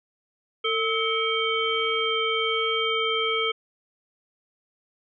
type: harmonic tone with a mistuned harmonic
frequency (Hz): 450.1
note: A4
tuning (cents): +39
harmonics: 1 / 3 / 5 / 7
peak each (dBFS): -27 / -28 / -29 / -27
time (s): 0.64-3.52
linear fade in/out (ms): 10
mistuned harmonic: 3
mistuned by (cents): -76
effects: none